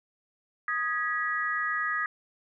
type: chord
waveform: sine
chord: G# minor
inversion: second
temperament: equal with one note detuned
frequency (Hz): 1244.5 / 1661.2 / 1932.6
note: D#6 / G#6 / B6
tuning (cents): 0 / 0 / -38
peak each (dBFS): -31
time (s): 0.68-2.06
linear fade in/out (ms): 2
effects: none